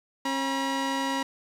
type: tone pair together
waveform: sawtooth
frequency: 270 / 961.1 Hz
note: C#4 / B5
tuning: -45 / -47 cents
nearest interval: octave + minor seventh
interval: 2198 cents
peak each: -25 / -25 dBFS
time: 0.25-1.23 s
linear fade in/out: 5 ms
effects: low-pass 7000 Hz 12 dB/octave + 9-bit